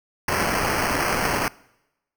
violet noise with sample-and-hold, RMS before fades -23 dBFS, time 0.28-1.48 s, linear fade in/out 2 ms, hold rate 3675 Hz, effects noise-tail reverb RT60 0.9 s tail -23 dB re dry

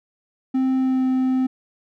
triangle tone with pitch glide, 261.6 to 259 Hz, C4 to C4, 0 to -17 cents, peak -15 dBFS, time 0.54-1.47 s, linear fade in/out 10 ms, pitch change -17 cents, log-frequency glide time 0.77-1.06 s, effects none

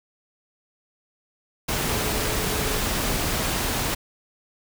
sine tone in noise, 428 Hz, A4, 48 cents flat, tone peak -33 dBFS, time 1.9-2.79 s, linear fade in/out 10 ms, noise pink, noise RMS -25 dBFS, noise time 1.68-3.95 s, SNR -11 dB, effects none

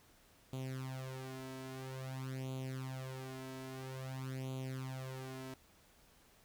sawtooth tone with flanger, 131.2 Hz, C3, 5 cents sharp, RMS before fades -44 dBFS, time 0.53-5.54 s, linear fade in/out 2 ms, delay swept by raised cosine 0.28 to 3.08 ms, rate 0.5 Hz, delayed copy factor +0.85, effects pink hiss -66 dBFS RMS until 6.44 s

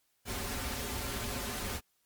pink noise with comb filter, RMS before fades -37 dBFS, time 0.25-1.81 s, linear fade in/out 50 ms, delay 6.2 ms, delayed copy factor -0.8, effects white hiss -75 dBFS RMS until 2.05 s + Opus 48 kbps

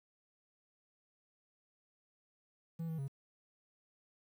triangle tone with pitch steps, 164.9 / 161.3 / 137.1 Hz, E3 / E3 / C#3, +1 / -37 / -19 cents, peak -35 dBFS, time 2.79-3.081 s, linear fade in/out 10 ms, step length 97 ms, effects 11-bit

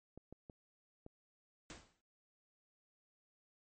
clicks, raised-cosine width 2 ms, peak -38 dBFS, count 4, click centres 0.176 / 0.326 / 0.498 / 1.064 s
pink noise with exponential decay, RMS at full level -48 dBFS, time 1.7-2.01 s, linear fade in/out 0 ms, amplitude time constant 67 ms
effects MP3 32 kbps

